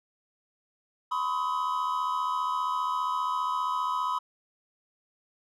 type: tone cluster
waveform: triangle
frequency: 1001 / 1076 / 1264 Hz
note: B5 / C6 / D#6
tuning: +23 / +48 / +27 cents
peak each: -27 / -32 / -30 dBFS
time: 1.11-4.19 s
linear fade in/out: 10 ms
effects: none